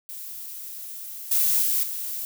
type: noise with level steps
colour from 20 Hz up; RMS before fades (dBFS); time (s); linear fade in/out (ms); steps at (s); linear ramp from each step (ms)
violet; -37 / -21 / -23 / -31; 0.09-2.25; 0; 1.31 / 1.62 / 1.83; 5
effects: none